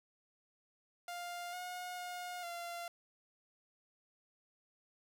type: tone with pitch steps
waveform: sawtooth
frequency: 701 / 721 / 716 / 690 Hz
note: F5 / F#5 / F5 / F5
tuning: +6 / -45 / +43 / -21 cents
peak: -38 dBFS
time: 1.08-2.88 s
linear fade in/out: 2 ms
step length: 450 ms
effects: none